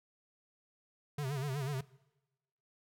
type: tone with vibrato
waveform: square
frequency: 138.59 Hz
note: C#3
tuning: in tune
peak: -35 dBFS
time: 1.18-1.81 s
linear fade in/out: 5 ms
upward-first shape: sine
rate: 8.1 Hz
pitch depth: 120 cents each way
effects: noise-tail reverb RT60 1.0 s tail -21 dB re dry